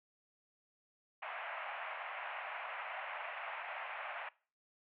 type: band-pass noise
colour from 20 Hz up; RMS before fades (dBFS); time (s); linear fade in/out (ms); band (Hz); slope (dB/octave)
pink; -44; 1.22-4.29; 5; 630 to 2700; 48
effects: noise-tail reverb RT60 0.4 s tail -22 dB re dry